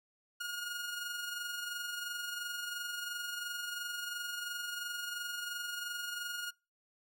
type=tone with amplitude modulation; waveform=sawtooth; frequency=1432 Hz; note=F6; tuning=43 cents sharp; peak=-32 dBFS; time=0.4-6.51 s; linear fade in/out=10 ms; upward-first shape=sine; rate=22.9 Hz; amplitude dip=40%; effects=noise-tail reverb RT60 0.3 s tail -25 dB re dry